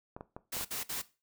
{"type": "clicks", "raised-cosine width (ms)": 1, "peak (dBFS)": -28, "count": 5, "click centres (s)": [0.165, 0.209, 0.365, 0.567, 0.611]}
{"type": "noise bursts", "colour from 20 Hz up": "white", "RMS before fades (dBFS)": -37, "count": 3, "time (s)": [0.52, 1.02], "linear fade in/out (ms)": 10, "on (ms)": 130, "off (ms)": 55}
{"effects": ["noise-tail reverb RT60 0.3 s tail -17 dB re dry"]}